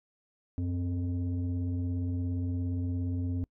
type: tone pair together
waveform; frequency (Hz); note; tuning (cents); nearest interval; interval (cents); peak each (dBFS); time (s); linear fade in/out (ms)
sine; 92.5 / 260.3; F#2 / C4; 0 / -9; octave + tritone; 1791; -28 / -32; 0.58-3.44; 0
effects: noise-tail reverb RT60 0.1 s tail -26 dB re dry + tanh soft clip ceiling -26 dBFS